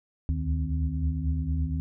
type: tone cluster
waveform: sine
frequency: 68.2 / 73.3 / 77.2 / 156.8 / 260.3 Hz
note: C#2 / D2 / D#2 / D#3 / C4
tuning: -28 / -3 / -13 / +14 / -9 cents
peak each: -35 / -34 / -27 / -32 / -36 dBFS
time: 0.29-1.8 s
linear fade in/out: 0 ms
effects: none